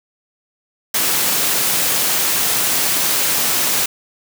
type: high-pass noise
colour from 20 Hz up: white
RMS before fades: -17 dBFS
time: 0.94-3.86 s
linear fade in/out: 5 ms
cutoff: 110 Hz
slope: 24 dB/octave
effects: none